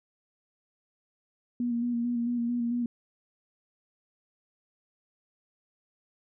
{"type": "tone with vibrato", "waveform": "sine", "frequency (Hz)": 238.6, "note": "A#3", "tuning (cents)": 41, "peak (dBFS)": -26, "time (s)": [1.6, 2.86], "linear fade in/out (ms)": 2, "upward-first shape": "square", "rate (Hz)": 4.5, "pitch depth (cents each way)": 24, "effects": []}